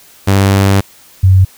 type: tone pair in turn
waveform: sawtooth / sine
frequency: 98.1 / 94.28 Hz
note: G2 / F#2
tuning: +2 / +33 cents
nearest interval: minor second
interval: 69 cents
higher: first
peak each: -3 dBFS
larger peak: neither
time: 0.27-0.81 / 1.23-1.45 s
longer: first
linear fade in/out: 10 ms
effects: white hiss -42 dBFS RMS until 1.57 s